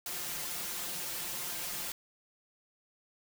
white noise with comb filter, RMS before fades -38 dBFS, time 0.06-1.92 s, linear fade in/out 2 ms, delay 5.7 ms, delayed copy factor +0.85, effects none

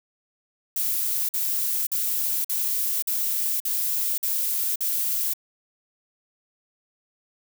violet noise bursts, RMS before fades -25 dBFS, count 8, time 0.76-5.336 s, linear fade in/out 5 ms, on 530 ms, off 48 ms, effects none

